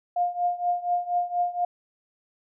sine tone with tremolo, 707 Hz, F5, 21 cents sharp, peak -19 dBFS, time 0.16-1.65 s, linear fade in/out 5 ms, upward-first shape triangle, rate 4.2 Hz, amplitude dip 90%, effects none

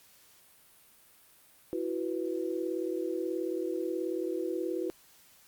sine chord, E suspended second, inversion none, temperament equal with one note detuned, 331.5 / 370 / 493.9 Hz, E4 / F#4 / B4, +10 / 0 / 0 cents, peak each -34 / -34 / -37 dBFS, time 1.73-4.9 s, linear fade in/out 0 ms, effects white hiss -60 dBFS RMS until 5.47 s + Opus 48 kbps

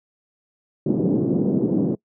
pink band-pass noise, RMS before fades -20 dBFS, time 0.86-1.95 s, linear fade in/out 5 ms, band 160 to 390 Hz, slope 24 dB/octave, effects noise-tail reverb RT60 0.1 s tail -24 dB re dry + high-pass 100 Hz 12 dB/octave

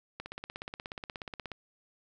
click train, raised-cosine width 0.3 ms, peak -23 dBFS, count 23, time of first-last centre 0.2-1.517 s, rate 16.7 Hz, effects none

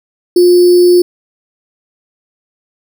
sine tone with sample-and-hold, 355 Hz, F4, 28 cents sharp, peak -3 dBFS, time 0.36-1.02 s, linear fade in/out 5 ms, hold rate 4900 Hz, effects none

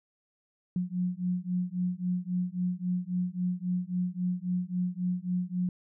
sine beating tone pair, 178.3 / 182 Hz, F3 / F#3, +36 / -28 cents, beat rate 3.7 Hz, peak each -31 dBFS, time 0.76-5.69 s, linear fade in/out 2 ms, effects none

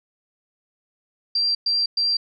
sine tone bursts, 4723 Hz, D8, 9 cents sharp, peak -18 dBFS, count 3, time 1.35-2.17 s, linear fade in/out 5 ms, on 200 ms, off 110 ms, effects none

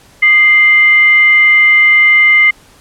sine tone with frequency modulation, 2093 Hz, C7, in tune, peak -4 dBFS, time 0.22-2.51 s, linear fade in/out 10 ms, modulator 871 Hz, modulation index 0.23, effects pink hiss -44 dBFS RMS until 2.8 s + low-pass 12000 Hz 12 dB/octave

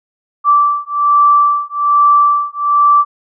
sine beating tone pair, 1165 / 1166.2 Hz, D6 / D6, -14 / -13 cents, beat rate 1.2 Hz, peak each -11 dBFS, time 0.44-3.05 s, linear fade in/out 50 ms, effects none

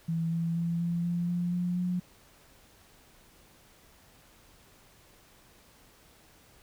sine tone with pitch steps, 164.81 / 166.82 / 168.86 / 170.92 / 173 / 175.12 / 177.25 / 179.42 Hz, E3 / E3 / E3 / F3 / F3 / F3 / F3 / F3, 0 / +21 / +42 / -37 / -16 / +5 / +26 / +47 cents, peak -27 dBFS, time 0.08-2 s, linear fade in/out 10 ms, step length 240 ms, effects pink hiss -59 dBFS RMS until 6.62 s

